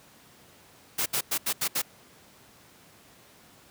white noise bursts at uneven times, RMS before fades -27 dBFS, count 6, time 0.98-1.06 / 1.13-1.21 / 1.31-1.38 / 1.46-1.53 / 1.61-1.68 / 1.75-1.82 s, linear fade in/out 10 ms, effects pink hiss -55 dBFS RMS until 3.7 s + high-pass 100 Hz 12 dB/octave

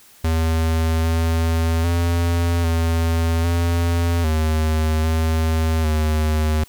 square tone with pitch steps, 80.9 / 82 / 85.4 / 82.6 / 85.2 / 78.6 / 80.3 / 77.5 Hz, E2 / E2 / F2 / E2 / F2 / D#2 / E2 / D#2, -32 / -9 / -38 / +4 / -42 / +18 / -45 / -6 cents, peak -17 dBFS, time 0.24-6.64 s, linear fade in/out 5 ms, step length 800 ms, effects white hiss -49 dBFS RMS until 6.68 s

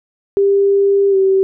sine tone with pitch glide, 397.5 to 384.6 Hz, G4 to G4, +24 to -33 cents, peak -9 dBFS, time 0.37-1.43 s, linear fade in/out 0 ms, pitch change -57 cents, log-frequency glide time 1.1-1.16 s, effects none

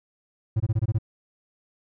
triangle tone bursts, 109.7 Hz, A2, 5 cents flat, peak -17 dBFS, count 7, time 0.56-0.986 s, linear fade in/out 10 ms, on 42 ms, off 22 ms, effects none

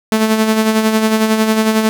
sawtooth tone with tremolo, 219.1 Hz, A3, 7 cents flat, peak -5 dBFS, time 0.12-1.89 s, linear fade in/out 0 ms, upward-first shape sine, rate 11 Hz, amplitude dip 50%, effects none

